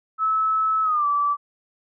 sine tone with pitch glide, 1300 to 1158.2 Hz, E6 to D6, -24 to -24 cents, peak -18 dBFS, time 0.18-1.37 s, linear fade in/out 50 ms, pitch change -200 cents, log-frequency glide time 0.83-1.06 s, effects none

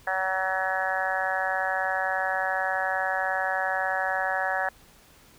harmonic tone, 188.7 Hz, F#3, 34 cents sharp, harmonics 3 / 4 / 5 / 6 / 7 / 8 / 9 / 10, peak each -33 / -29 / -35 / -40 / -37 / -34 / -29 / -37 dBFS, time 0.07-4.69 s, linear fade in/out 2 ms, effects pink hiss -55 dBFS RMS until 5.38 s

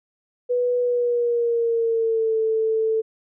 sine tone with pitch glide, 491.1 to 442.6 Hz, B4 to A4, -10 to +10 cents, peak -18 dBFS, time 0.49-3.02 s, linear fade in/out 20 ms, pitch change -180 cents, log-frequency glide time 0.8-2.37 s, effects none

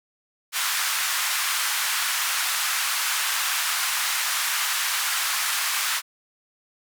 pink band-pass noise, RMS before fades -25 dBFS, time 0.52-6.02 s, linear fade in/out 50 ms, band 1100 to 16000 Hz, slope 24 dB/octave, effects none

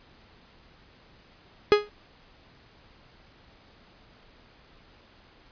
45% pulse tone with exponential decay, 415.9 Hz, G#4, 2 cents sharp, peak -11 dBFS, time 1.72-1.89 s, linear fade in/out 0 ms, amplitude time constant 36 ms, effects pink hiss -56 dBFS RMS until 5.51 s + resampled to 11025 Hz

